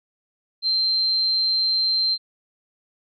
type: tone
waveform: sine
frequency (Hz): 4136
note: C8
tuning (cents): -21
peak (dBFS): -18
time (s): 0.62-2.18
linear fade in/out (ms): 50
effects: none